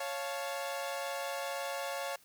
sawtooth chord, Db augmented, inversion none, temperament equal with one note detuned, 554.4 / 698.5 / 874.4 Hz, Db5 / F5 / A5, 0 / 0 / -11 cents, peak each -34 / -37 / -39 dBFS, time 0-2.16 s, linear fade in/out 5 ms, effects white hiss -63 dBFS RMS until 2.24 s

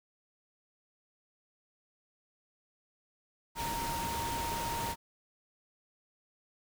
sine tone in noise, 929 Hz, A#5, 6 cents flat, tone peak -35 dBFS, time 3.55-4.96 s, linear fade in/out 50 ms, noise pink, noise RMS -38 dBFS, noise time 3.55-4.96 s, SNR 0 dB, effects none

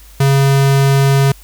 square tone, 137.5 Hz, C#3, 14 cents flat, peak -9 dBFS, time 0.2-1.32 s, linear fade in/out 5 ms, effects added 50 Hz sine -38 dBFS peak until 1.43 s + white hiss -44 dBFS RMS until 1.43 s

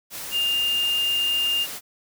sine tone in noise, 2810 Hz, F7, 10 cents sharp, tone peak -20 dBFS, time 0.31-1.67 s, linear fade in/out 50 ms, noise white, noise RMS -34 dBFS, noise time 0.1-1.81 s, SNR +11 dB, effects none

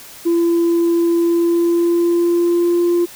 sine tone with pitch glide, 339.2 to 346.9 Hz, E4 to F4, +50 to -12 cents, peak -10 dBFS, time 0.25-3.06 s, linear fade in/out 20 ms, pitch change +38 cents, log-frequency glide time 1.17-2.84 s, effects tanh soft clip ceiling -10 dBFS + white hiss -38 dBFS RMS until 3.15 s

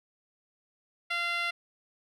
10% pulse tone with band-pass filter, 690 Hz, F5, 21 cents flat, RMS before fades -31 dBFS, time 1.1-1.51 s, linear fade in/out 10 ms, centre 2000 Hz, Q 1.2, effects none

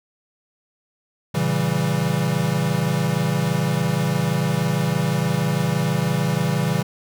square chord, A# diminished seventh, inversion none, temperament equal with one note detuned, 115.14 / 138.59 / 164.81 / 196 Hz, A#2 / C#3 / E3 / G3, -21 / 0 / 0 / 0 cents, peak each -29 / -24 / -23 / -27 dBFS, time 1.34-6.83 s, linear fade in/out 10 ms, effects none

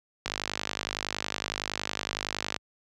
click train, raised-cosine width 0.2 ms, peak -11 dBFS, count 118, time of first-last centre 0.26-2.563 s, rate 50.8 Hz, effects high-pass 60 Hz 12 dB/octave

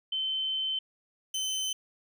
sine / 25% pulse tone pair in turn, 3077 / 3061 Hz, G7 / G7, -33 / -42 cents, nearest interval unison, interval 9 cents, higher first, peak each -28 / -26 dBFS, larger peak second, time 0.12-0.79 / 1.34-1.73 s, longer first, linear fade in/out 5 ms, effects none

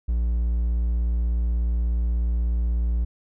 triangle tone, 58.27 Hz, A#1, in tune, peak -18 dBFS, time 0.08-3.05 s, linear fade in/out 10 ms, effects none

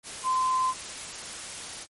sine tone in noise, 1033 Hz, C6, 22 cents flat, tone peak -22 dBFS, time 0.23-0.74 s, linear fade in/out 50 ms, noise white, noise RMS -38 dBFS, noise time 0.03-1.87 s, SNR +13 dB, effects MP3 48 kbps

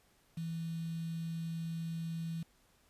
sine tone with quantisation, 164.81 Hz, E3, in tune, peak -36 dBFS, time 0.37-2.43 s, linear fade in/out 5 ms, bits 9, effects pink hiss -69 dBFS RMS until 2.89 s + resampled to 32000 Hz

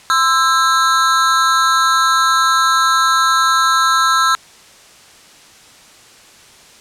square tone with amplitude modulation, 1325 Hz, E6, 9 cents sharp, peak -7 dBFS, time 0.1-4.35 s, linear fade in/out 0 ms, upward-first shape sine, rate 289 Hz, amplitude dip 100%, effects white hiss -43 dBFS RMS until 6.8 s + low-pass 8000 Hz 12 dB/octave

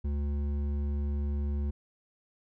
sine tone with hard clipping, 72 Hz, D2, 34 cents flat, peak -30 dBFS, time 0.04-1.71 s, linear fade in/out 10 ms, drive 9 dB, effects none

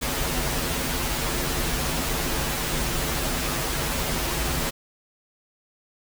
pink noise with comb filter, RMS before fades -26 dBFS, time 0.01-4.71 s, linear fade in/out 20 ms, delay 10 ms, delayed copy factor -0.9, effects none

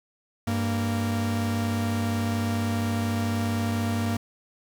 45% pulse tone pair together, 98.54 / 231.4 Hz, G2 / A#3, +10 / -13 cents, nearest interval octave + minor third, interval 1477 cents, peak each -27 dBFS, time 0.47-4.17 s, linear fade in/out 5 ms, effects 8-bit

